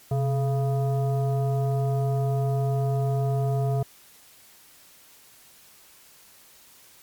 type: tone with frequency modulation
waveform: sine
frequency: 130.81 Hz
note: C3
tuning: in tune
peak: -21 dBFS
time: 0.11-3.83 s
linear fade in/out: 5 ms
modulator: 555 Hz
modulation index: 0.65
effects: white hiss -53 dBFS RMS until 7.02 s + MP3 96 kbps